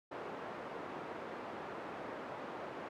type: band-pass noise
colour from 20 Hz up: pink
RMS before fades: -45 dBFS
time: 0.11-2.89 s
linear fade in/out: 10 ms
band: 320 to 1300 Hz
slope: 12 dB/octave
effects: none